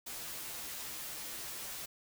white noise with comb filter, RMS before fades -43 dBFS, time 0.06-1.86 s, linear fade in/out 10 ms, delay 11 ms, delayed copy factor -0.9, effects none

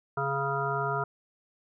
harmonic tone, 138.59 Hz, C#3, in tune, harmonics 1 / 3 / 5 / 7 / 9 / 10, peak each -34 / -34 / -34 / -34 / -34 / -34 dBFS, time 0.17-1.04 s, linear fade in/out 5 ms, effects none

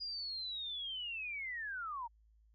sine linear sweep, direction down, 4900 to 895 Hz, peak -39 dBFS, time 0-2.08 s, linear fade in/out 20 ms, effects added 54 Hz sine -64 dBFS peak until 2.54 s

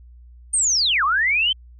sine linear two-way sweep, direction down then up, 8990 to 1059 to 3149 Hz, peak -16 dBFS, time 0.53-1.53 s, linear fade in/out 10 ms, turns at 1.04 s, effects added 60 Hz sine -42 dBFS peak until 1.79 s

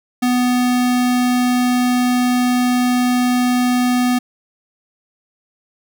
square tone, 248 Hz, B3, 7 cents sharp, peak -14 dBFS, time 0.22-4.19 s, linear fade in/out 10 ms, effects none

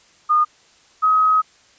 sine tone pair in turn, 1223 / 1268 Hz, D#6 / D#6, -30 / +32 cents, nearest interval minor second, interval 62 cents, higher second, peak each -12 dBFS, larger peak neither, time 0.29-0.45 / 1.02-1.42 s, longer second, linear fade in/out 20 ms, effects white hiss -53 dBFS RMS until 1.78 s + resampled to 16000 Hz

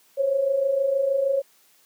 sine tone pair together, 523.3 / 549.7 Hz, C5 / C#5, 0 / -15 cents, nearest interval minor second, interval 85 cents, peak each -27 / -20 dBFS, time 0.17-1.42 s, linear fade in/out 20 ms, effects white hiss -59 dBFS RMS until 1.85 s + high-pass 200 Hz 12 dB/octave

